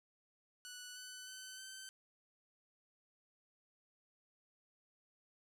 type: tone with pitch steps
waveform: 10% pulse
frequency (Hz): 1480 / 1499.8 / 1519.9 / 1540.2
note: F#6 / F#6 / F#6 / G6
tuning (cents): 0 / +23 / +46 / -31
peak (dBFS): -40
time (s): 0.65-1.89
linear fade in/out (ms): 0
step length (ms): 310
effects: 13-bit